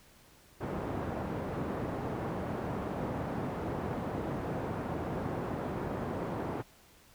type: band-pass noise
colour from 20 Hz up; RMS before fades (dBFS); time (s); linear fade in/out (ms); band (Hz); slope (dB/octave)
pink; -36; 0.6-6.63; 20; 100 to 920; 12
effects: pink hiss -60 dBFS RMS until 7.14 s